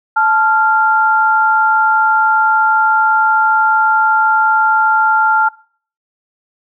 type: tone pair together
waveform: sine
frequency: 874 / 1387.4 Hz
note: A5 / F6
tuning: -12 / -12 cents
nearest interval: minor sixth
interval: 800 cents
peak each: -12 / -11 dBFS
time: 0.16-5.49 s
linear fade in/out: 10 ms
effects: noise-tail reverb RT60 0.5 s tail -23 dB re dry